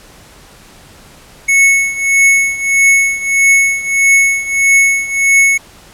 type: tone with tremolo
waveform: square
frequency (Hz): 2203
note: C#7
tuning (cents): -11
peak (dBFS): -5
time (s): 1.48-5.58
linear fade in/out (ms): 10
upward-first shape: triangle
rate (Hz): 1.6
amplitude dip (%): 85
effects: pink hiss -40 dBFS RMS until 5.93 s + low-pass 12000 Hz 12 dB/octave